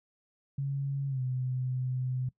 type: tone with pitch glide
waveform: sine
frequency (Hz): 138.59 to 127.82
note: C#3 to C3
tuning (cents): 0 to -40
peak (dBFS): -29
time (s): 0.58-2.29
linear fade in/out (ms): 5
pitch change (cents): -140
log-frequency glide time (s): 1.08-1.21
effects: noise-tail reverb RT60 0.1 s tail -20 dB re dry